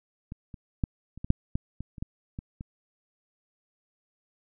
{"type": "clicks", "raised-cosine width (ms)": 5, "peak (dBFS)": [-25, -29, -13, -30, -22, -7, -15, -23, -30, -19, -23, -25], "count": 12, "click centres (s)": [0.321, 0.542, 0.838, 1.176, 1.245, 1.304, 1.555, 1.806, 1.982, 2.025, 2.389, 2.609], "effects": []}